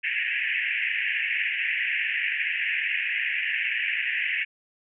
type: band-pass noise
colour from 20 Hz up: pink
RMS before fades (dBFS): -27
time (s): 0.03-4.45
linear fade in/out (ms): 20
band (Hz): 1700 to 2800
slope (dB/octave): 96
effects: none